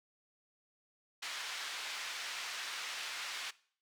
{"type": "band-pass noise", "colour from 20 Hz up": "pink", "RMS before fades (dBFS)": -42, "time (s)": [1.22, 3.51], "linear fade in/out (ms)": 10, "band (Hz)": [1600, 5200], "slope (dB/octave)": 12, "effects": ["noise-tail reverb RT60 0.5 s tail -20 dB re dry"]}